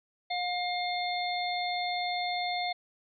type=harmonic tone with a mistuned harmonic; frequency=715 Hz; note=F5; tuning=41 cents sharp; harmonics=1 / 3 / 5 / 6; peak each=-31 / -36 / -38 / -39 dBFS; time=0.3-2.73 s; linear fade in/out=10 ms; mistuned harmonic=3; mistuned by=-18 cents; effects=none